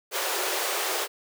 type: high-pass noise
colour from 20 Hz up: pink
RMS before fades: -28 dBFS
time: 0.11-1.08 s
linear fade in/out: 50 ms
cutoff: 350 Hz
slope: 96 dB/octave
effects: none